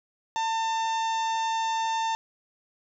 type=harmonic tone; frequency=898 Hz; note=A5; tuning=35 cents sharp; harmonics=1 / 2 / 3 / 4 / 5 / 6 / 7 / 8; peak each=-25 / -38 / -41 / -38 / -47 / -46 / -44 / -49 dBFS; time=0.36-2.15 s; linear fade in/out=0 ms; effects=none